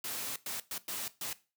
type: noise bursts at uneven times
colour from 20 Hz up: white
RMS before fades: -38 dBFS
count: 5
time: 0.04-0.36 / 0.46-0.6 / 0.71-0.78 / 0.88-1.08 / 1.21-1.33 s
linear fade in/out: 2 ms
effects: noise-tail reverb RT60 0.3 s tail -17 dB re dry + high-pass 100 Hz 12 dB/octave